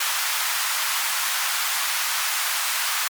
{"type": "high-pass noise", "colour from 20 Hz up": "pink", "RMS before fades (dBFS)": -24, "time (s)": [0, 3.08], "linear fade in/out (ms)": 5, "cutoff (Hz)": 980, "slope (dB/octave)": 24, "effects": ["MP3 96 kbps"]}